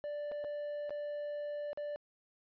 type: tone with dropouts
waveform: triangle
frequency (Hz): 587.3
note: D5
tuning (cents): 0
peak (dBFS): -35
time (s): 0.04-1.96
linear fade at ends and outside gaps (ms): 0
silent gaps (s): 0.315-0.319 / 0.441-0.446 / 0.895-0.906 / 1.731-1.774
effects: resampled to 11025 Hz